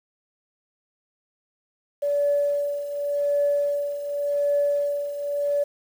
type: tone with tremolo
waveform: sine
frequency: 575 Hz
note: D5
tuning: 37 cents flat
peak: -17 dBFS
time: 2.02-5.64 s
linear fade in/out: 10 ms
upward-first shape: triangle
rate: 0.88 Hz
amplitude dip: 75%
effects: tanh soft clip ceiling -13 dBFS + 8-bit